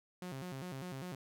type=tone with vibrato; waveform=sawtooth; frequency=155.56 Hz; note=D#3; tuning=in tune; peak=-38 dBFS; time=0.22-1.15 s; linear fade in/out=2 ms; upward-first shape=square; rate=5 Hz; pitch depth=260 cents each way; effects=none